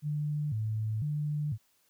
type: tone with vibrato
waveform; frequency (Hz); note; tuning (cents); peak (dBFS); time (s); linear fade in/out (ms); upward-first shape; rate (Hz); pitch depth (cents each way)
sine; 127.4; C3; -46; -29; 0.02-1.58; 50; square; 1; 270
effects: white hiss -70 dBFS RMS until 1.89 s